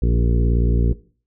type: harmonic tone with a mistuned harmonic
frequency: 58.27 Hz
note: A#1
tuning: in tune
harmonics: 1 / 2 / 3 / 4 / 5 / 6 / 7 / 8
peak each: -16 / -22 / -26 / -28 / -30 / -32 / -33 / -34 dBFS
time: 0.02-0.93 s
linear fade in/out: 5 ms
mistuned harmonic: 6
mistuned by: +18 cents
effects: noise-tail reverb RT60 0.4 s tail -17 dB re dry